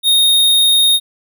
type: tone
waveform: square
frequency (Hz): 3709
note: A#7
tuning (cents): -9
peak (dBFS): -9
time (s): 0.03-1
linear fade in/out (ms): 50
effects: none